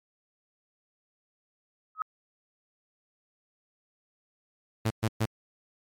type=tone with exponential growth; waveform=sine; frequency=1274 Hz; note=D#6; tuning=41 cents sharp; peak=-22 dBFS; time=1.95-2.02 s; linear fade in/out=1 ms; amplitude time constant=15 ms
type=tone bursts; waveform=sawtooth; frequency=110.9 Hz; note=A2; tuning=14 cents sharp; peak=-20 dBFS; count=3; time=4.85-5.258 s; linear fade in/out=10 ms; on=56 ms; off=120 ms
effects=MP3 64 kbps